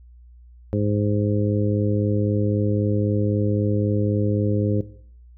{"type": "harmonic tone", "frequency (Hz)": 103.83, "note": "G#2", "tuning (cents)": 0, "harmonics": [1, 2, 3, 4, 5], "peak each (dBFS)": [-22, -25, -27, -28, -29], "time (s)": [0.73, 4.81], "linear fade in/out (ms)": 0, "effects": ["noise-tail reverb RT60 0.6 s tail -17 dB re dry", "added 60 Hz sine -44 dBFS peak until 5.37 s"]}